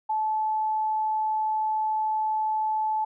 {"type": "tone", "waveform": "sine", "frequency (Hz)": 867, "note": "A5", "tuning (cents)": -26, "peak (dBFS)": -23, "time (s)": [0.09, 3.05], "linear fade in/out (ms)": 10, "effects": []}